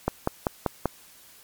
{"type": "click train", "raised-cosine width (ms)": 1, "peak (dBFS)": -8, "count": 5, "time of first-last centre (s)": [0.08, 0.857], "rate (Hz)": 5.15, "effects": ["white hiss -52 dBFS RMS until 1.43 s", "MP3 96 kbps"]}